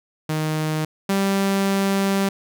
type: tone pair in turn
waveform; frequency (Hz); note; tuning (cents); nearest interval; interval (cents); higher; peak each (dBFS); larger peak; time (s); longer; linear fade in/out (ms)
sawtooth; 155.56 / 195.99; D#3 / G3; 0 / 0; major third; 400; second; -17 / -14; second; 0.29-0.85 / 1.09-2.29; second; 5
effects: none